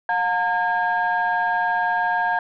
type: tone cluster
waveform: sine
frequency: 718 / 911 / 1622 Hz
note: F5 / A#5 / G#6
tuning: +48 / -40 / -41 cents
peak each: -22 dBFS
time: 0.09-2.39 s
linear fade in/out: 2 ms
effects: tanh soft clip ceiling -12 dBFS